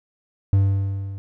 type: tone with level ramp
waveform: triangle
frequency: 98 Hz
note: G2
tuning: in tune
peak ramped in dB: -10 to -28 dBFS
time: 0.53-1.18 s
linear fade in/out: 0 ms
effects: none